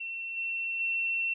sine tone with level steps, 2707 Hz, E7, 45 cents sharp, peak -34 / -30 / -27 dBFS, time 0-1.34 s, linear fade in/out 10 ms, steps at 0.36 / 0.79 s, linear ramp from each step 20 ms, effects none

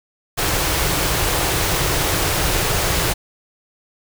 pink band-stop noise, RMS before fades -19 dBFS, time 0.37-3.14 s, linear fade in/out 20 ms, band 190 to 280 Hz, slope 96 dB/octave, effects none

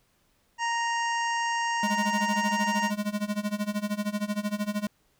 harmonic tone, 932.3 Hz, A#5, in tune, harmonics 1 / 2 / 3 / 5 / 6 / 7 / 8 / 9, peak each -27 / -31 / -36 / -48 / -41 / -43 / -48 / -53 dBFS, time 0.58-2.92 s, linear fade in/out 50 ms
square tone with tremolo, 207.7 Hz, G#3, in tune, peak -25 dBFS, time 1.83-4.87 s, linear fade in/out 2 ms, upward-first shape sine, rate 13 Hz, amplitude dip 90%
effects pink hiss -68 dBFS RMS until 5.19 s

